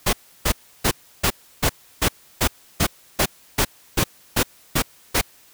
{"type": "noise bursts", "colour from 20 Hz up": "pink", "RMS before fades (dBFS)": -18, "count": 14, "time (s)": [0.06, 5.214], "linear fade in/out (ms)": 10, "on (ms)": 71, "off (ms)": 320, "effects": ["white hiss -52 dBFS RMS until 5.53 s"]}